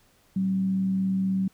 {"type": "tone with frequency modulation", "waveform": "sine", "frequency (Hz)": 190.6, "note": "G3", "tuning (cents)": -48, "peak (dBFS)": -22, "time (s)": [0.36, 1.48], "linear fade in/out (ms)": 5, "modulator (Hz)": 76.3, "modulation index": 0.21, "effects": ["pink hiss -62 dBFS RMS until 1.53 s"]}